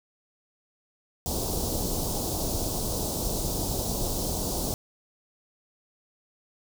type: band-stop noise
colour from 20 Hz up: pink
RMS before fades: -29 dBFS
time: 1.26-4.74 s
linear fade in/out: 0 ms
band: 830 to 4400 Hz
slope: 24 dB/octave
effects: none